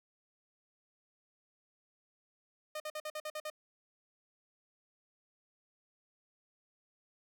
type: tone bursts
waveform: sawtooth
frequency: 612 Hz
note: D#5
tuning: 29 cents flat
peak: -34 dBFS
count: 8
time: 2.75-3.501 s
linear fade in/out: 5 ms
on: 51 ms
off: 49 ms
effects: none